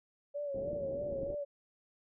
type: tone with vibrato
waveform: sine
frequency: 564 Hz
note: C#5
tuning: 30 cents sharp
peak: -35 dBFS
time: 0.34-1.45 s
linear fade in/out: 20 ms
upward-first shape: sine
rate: 3.2 Hz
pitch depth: 66 cents each way
type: low-pass noise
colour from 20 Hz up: white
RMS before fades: -45 dBFS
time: 0.54-1.35 s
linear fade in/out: 5 ms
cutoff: 600 Hz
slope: 48 dB/octave
type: clicks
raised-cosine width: 3 ms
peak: -31 dBFS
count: 4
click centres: 0.732 / 1.126 / 1.233 / 1.303 s
effects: none